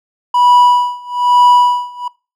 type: tone with tremolo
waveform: triangle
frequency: 980 Hz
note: B5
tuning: 14 cents flat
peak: -3 dBFS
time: 0.34-2.08 s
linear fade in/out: 5 ms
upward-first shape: sine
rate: 1.1 Hz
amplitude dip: 95%
effects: noise-tail reverb RT60 0.3 s tail -22 dB re dry